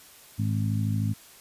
harmonic tone, 53.1 Hz, G#1, 39 cents sharp, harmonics 2 / 3 / 4 / 5, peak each -25 / -33 / -31 / -36 dBFS, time 0.38-1.14 s, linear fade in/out 20 ms, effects white hiss -51 dBFS RMS until 1.4 s + resampled to 32000 Hz

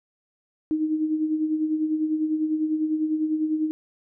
sine tone with tremolo, 311.1 Hz, D#4, in tune, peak -19 dBFS, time 0.71-3.71 s, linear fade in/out 0 ms, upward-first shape sine, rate 10 Hz, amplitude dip 55%, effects none

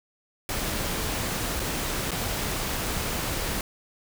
pink noise with dropouts, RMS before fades -29 dBFS, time 0.49-3.61 s, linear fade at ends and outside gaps 1 ms, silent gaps 1.595-1.599 / 2.108-2.116 s, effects none

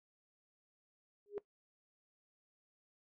sine tone with exponential growth, 410 Hz, G#4, 22 cents flat, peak -34 dBFS, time 1.26-1.38 s, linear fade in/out 0 ms, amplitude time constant 26 ms, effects noise-tail reverb RT60 0.1 s tail -18 dB re dry + low-pass 2000 Hz 12 dB/octave

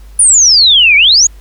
sine exponential two-way sweep, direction down then up, 9820 to 2224 to 6950 Hz, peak -3 dBFS, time 0.19-1.27 s, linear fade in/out 5 ms, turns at 0.96 s, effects added 50 Hz sine -31 dBFS peak until 1.4 s + pink hiss -47 dBFS RMS until 1.4 s

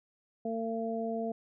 harmonic tone, 226.5 Hz, A#3, 50 cents flat, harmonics 1 / 2 / 3, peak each -35 / -36 / -36 dBFS, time 0.45-1.32 s, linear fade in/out 5 ms, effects none

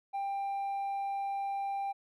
triangle tone with hard clipping, 792 Hz, G5, 18 cents sharp, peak -31 dBFS, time 0.13-1.93 s, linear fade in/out 20 ms, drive 1 dB, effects none

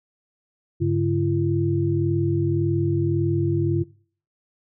sine tone cluster, 100.6 / 142.4 / 339.4 Hz, G2 / C#3 / F4, +45 / +47 / -49 cents, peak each -23 dBFS, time 0.8-3.84 s, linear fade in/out 20 ms, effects noise-tail reverb RT60 0.5 s tail -22 dB re dry

